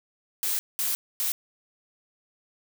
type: noise bursts at uneven times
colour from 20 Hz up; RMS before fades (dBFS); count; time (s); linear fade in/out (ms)
blue; -27; 3; 0.43-0.59 / 0.79-0.95 / 1.2-1.32; 0
effects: none